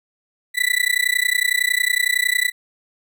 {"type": "tone with amplitude modulation", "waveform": "35% pulse", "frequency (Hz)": 1975.5, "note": "B6", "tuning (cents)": 0, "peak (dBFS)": -11, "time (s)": [0.54, 2.52], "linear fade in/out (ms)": 50, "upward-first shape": "sine", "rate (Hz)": 30.9, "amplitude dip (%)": 100, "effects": []}